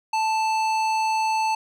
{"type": "tone with hard clipping", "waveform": "sine", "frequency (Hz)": 880, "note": "A5", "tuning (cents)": 0, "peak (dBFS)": -22, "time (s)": [0.13, 1.55], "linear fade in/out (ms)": 5, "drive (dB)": 14, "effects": []}